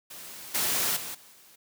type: noise with level steps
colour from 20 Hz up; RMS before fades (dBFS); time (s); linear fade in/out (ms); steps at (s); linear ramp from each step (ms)
white; -43 / -27 / -37 / -53 / -55; 0.1-1.56; 10; 0.54 / 0.96 / 1.14 / 1.32; 10
effects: high-pass 100 Hz 12 dB/octave